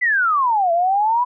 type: exponential two-way sweep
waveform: sine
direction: down then up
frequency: 2033 to 665 to 1002 Hz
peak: -14 dBFS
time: 0.01-1.25 s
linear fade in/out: 20 ms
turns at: 0.72 s
effects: none